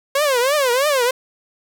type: tone with vibrato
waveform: sawtooth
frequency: 537 Hz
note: C5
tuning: 45 cents sharp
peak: -11 dBFS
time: 0.15-1.11 s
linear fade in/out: 5 ms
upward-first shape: triangle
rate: 3.1 Hz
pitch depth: 240 cents each way
effects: none